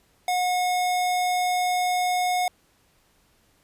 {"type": "tone", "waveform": "square", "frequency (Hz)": 725, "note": "F#5", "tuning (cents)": -35, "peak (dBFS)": -22, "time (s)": [0.28, 2.48], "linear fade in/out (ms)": 2, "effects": ["pink hiss -63 dBFS RMS until 3.63 s", "resampled to 32000 Hz"]}